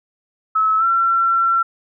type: tone with pitch glide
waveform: sine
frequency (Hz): 1296 to 1354.9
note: E6 to E6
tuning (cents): -30 to +47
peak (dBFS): -13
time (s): 0.55-1.63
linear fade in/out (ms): 10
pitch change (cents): +77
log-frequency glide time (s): 0.78-0.84
effects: none